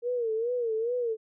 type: tone with vibrato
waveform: sine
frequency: 466.2 Hz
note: A#4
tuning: in tune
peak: -26 dBFS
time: 0.02-1.17 s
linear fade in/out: 50 ms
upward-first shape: sine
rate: 2.4 Hz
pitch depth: 110 cents each way
effects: none